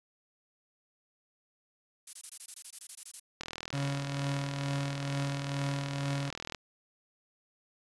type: noise bursts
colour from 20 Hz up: violet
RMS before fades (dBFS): -39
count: 14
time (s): 2.07-3.198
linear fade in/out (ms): 5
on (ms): 62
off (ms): 20
type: click train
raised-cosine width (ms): 0.2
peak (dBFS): -20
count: 129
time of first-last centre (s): 3.41-6.547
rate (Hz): 40.8
type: tone with tremolo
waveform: 35% pulse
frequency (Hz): 140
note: C#3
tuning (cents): +18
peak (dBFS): -28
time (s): 3.73-6.3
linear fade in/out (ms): 5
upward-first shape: triangle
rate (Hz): 2.2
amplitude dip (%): 50
effects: resampled to 24000 Hz